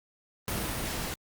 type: noise with level ramp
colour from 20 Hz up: pink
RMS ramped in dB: -31 to -35 dBFS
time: 0.48-1.14 s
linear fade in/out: 0 ms
effects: Opus 32 kbps